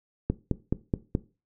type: click train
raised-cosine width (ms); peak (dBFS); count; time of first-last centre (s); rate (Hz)
3; -11; 5; 0.3-1.151; 4.7
effects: noise-tail reverb RT60 0.3 s tail -17 dB re dry